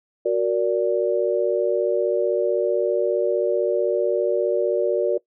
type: chord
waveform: sine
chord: Gb augmented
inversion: none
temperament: equal with one note detuned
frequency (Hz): 370 / 466.2 / 581.6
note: Gb4 / Bb4 / D5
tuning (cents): 0 / 0 / -17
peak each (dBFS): -22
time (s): 0.25-5.18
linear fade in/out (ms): 10
effects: noise-tail reverb RT60 0.1 s tail -20 dB re dry